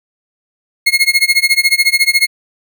30% pulse tone with tremolo, 2159 Hz, C#7, 46 cents flat, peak -3 dBFS, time 0.86-2.27 s, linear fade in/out 10 ms, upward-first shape sine, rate 14 Hz, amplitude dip 95%, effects none

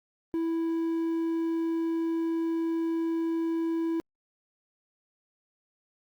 triangle tone with quantisation, 329.6 Hz, E4, in tune, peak -24 dBFS, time 0.34-4 s, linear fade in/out 0 ms, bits 9, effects Opus 32 kbps

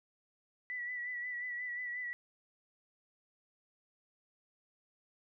sine tone with vibrato, 1963 Hz, B6, 11 cents flat, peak -37 dBFS, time 0.7-2.13 s, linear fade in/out 0 ms, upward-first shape sine, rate 5.6 Hz, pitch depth 37 cents each way, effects none

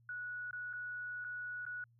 sine tone with dropouts, 1467 Hz, F#6, 15 cents flat, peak -40 dBFS, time 0.09-1.84 s, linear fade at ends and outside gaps 2 ms, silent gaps 0.51-0.53 / 0.73-0.735 / 1.243-1.247 / 1.653-1.664 s, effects added 117 Hz sine -65 dBFS peak until 1.99 s

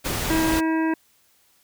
pink noise, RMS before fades -26 dBFS, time 0.04-0.61 s, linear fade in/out 20 ms
harmonic tone, 321.5 Hz, E4, 43 cents flat, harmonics 1 / 2 / 3 / 5 / 6 / 7 / 8, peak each -20 / -34 / -29 / -32 / -37 / -46 / -39 dBFS, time 0.3-0.94 s, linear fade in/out 5 ms
effects white hiss -61 dBFS RMS until 1.63 s

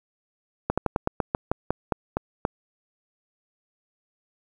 slowing click train, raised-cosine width 1 ms, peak -8 dBFS, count 12, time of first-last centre 0.7-2.451 s, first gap 76 ms, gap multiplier 1.14, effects 8-bit

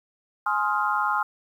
sine chord, F minor seventh, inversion first, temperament just, 838.1 / 1047.7 / 1257.2 / 1396.9 Hz, Ab5 / C6 / Eb6 / F6, +16 / +2 / +18 / 0 cents, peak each -27 dBFS, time 0.46-1.23 s, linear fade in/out 5 ms, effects 9-bit

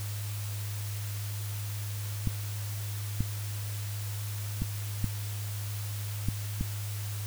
clicks, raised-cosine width 5 ms, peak -16 dBFS, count 6, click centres 2.273 / 3.206 / 4.62 / 5.043 / 6.286 / 6.61 s, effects added 103 Hz sine -33 dBFS peak until 7.26 s + white hiss -43 dBFS RMS until 7.26 s

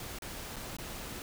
pink noise with dropouts, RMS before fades -42 dBFS, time 0-1.22 s, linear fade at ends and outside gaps 1 ms, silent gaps 0.187-0.221 / 0.56-0.565 / 0.767-0.785 s, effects none

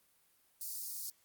white high-pass noise, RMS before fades -42 dBFS, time 0.61-1.1 s, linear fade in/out 2 ms, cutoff 4500 Hz, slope 48 dB/octave, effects white hiss -71 dBFS RMS until 1.24 s + Opus 32 kbps

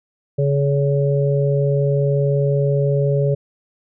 harmonic tone, 140.8 Hz, C#3, 27 cents sharp, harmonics 1 / 3 / 4, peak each -16 / -21 / -22 dBFS, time 0.38-3.35 s, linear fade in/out 10 ms, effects none

